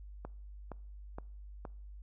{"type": "click train", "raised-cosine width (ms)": 1, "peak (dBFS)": -28, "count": 4, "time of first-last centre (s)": [0.25, 1.652], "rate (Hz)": 2.14, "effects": ["noise-tail reverb RT60 0.6 s tail -24 dB re dry", "added 50 Hz sine -46 dBFS peak until 2.02 s"]}